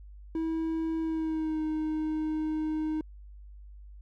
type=tone with pitch glide; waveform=triangle; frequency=323.7 to 310.9 Hz; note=E4 to D#4; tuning=-31 to -1 cents; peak=-26 dBFS; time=0.35-3.01 s; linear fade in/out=2 ms; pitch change=-70 cents; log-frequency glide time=1-1.63 s; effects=added 50 Hz sine -45 dBFS peak until 4.01 s